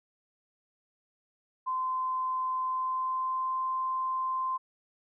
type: tone with pitch glide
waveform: sine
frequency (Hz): 1032 to 1041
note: C6 to C6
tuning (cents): -24 to -9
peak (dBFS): -28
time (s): 1.66-4.58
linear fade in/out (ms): 20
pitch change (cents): +15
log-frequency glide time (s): 2.61-3.61
effects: none